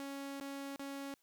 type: tone with dropouts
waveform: sawtooth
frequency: 277.2 Hz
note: C#4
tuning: in tune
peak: -38 dBFS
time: 0-1.14 s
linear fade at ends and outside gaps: 0 ms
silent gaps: 0.4-0.41 / 0.76-0.795 s
effects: white hiss -75 dBFS RMS until 1.22 s